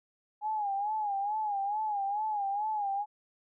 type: tone with vibrato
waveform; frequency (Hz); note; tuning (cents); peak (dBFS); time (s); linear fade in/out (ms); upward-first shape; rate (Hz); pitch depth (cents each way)
sine; 827; G#5; -8; -29; 0.41-3.06; 50; sine; 2.3; 90
effects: none